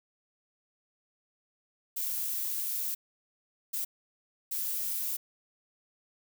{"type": "noise bursts at uneven times", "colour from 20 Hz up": "violet", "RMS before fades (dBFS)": -33, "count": 3, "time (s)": [[1.96, 2.95], [3.73, 3.85], [4.51, 5.17]], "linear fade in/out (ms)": 10, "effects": []}